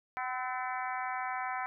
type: harmonic tone with a mistuned harmonic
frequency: 253.5 Hz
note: B3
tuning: 45 cents sharp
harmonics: 3 / 4 / 5 / 6 / 7 / 8 / 9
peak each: -37 / -39 / -41 / -43 / -44 / -45 / -46 dBFS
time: 0.17-1.66 s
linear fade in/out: 0 ms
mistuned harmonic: 5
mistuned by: +44 cents
effects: none